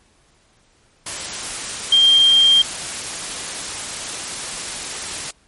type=tone in noise; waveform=sine; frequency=3190 Hz; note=G7; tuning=30 cents sharp; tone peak=-9 dBFS; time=1.92-2.62 s; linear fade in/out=5 ms; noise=white; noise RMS=-27 dBFS; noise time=1.06-5.31 s; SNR=+15 dB; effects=pink hiss -57 dBFS RMS until 5.47 s + MP3 48 kbps